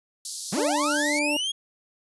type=high-pass noise; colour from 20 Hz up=pink; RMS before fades=-33 dBFS; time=0.25-1.19 s; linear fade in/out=2 ms; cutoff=4100 Hz; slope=48 dB/octave
type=linear sweep; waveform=40% pulse; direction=up; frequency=148.6 to 3322 Hz; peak=-24 dBFS; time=0.52-1.52 s; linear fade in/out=10 ms
type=harmonic tone; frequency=294.7 Hz; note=D4; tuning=6 cents sharp; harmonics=1 / 2 / 3; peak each=-27 / -29 / -34 dBFS; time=0.57-1.37 s; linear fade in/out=5 ms
effects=resampled to 24000 Hz